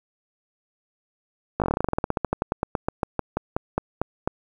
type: slowing click train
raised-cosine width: 1 ms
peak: -8 dBFS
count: 30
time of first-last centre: 1.6-4.275 s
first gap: 18 ms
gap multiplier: 1.1
effects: 8-bit